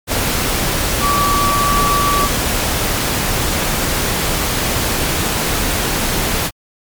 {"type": "tone in noise", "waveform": "sine", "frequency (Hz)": 1150, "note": "D6", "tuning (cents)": -37, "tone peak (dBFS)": -14, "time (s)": [1, 2.29], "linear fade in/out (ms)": 50, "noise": "pink", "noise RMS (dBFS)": -17, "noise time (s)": [0.07, 6.51], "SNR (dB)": 0, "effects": ["MP3 96 kbps"]}